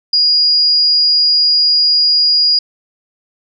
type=tone; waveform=sine; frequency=4872 Hz; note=D#8; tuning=37 cents flat; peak=-8 dBFS; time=0.13-2.59 s; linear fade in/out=5 ms; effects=none